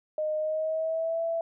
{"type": "tone with pitch glide", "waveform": "sine", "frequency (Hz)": [616, 664], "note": ["D#5", "E5"], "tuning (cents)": [-17, 12], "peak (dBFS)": -26, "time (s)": [0.18, 1.41], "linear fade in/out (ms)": 2, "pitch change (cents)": 129, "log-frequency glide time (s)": [0.37, 1.22], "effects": []}